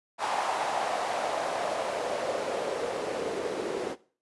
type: noise with band-pass filter sweep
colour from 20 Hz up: white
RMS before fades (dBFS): -31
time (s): 0.18-3.96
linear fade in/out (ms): 50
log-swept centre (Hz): 850 to 390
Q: 3.1
effects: noise-tail reverb RT60 0.4 s tail -18 dB re dry + resampled to 24000 Hz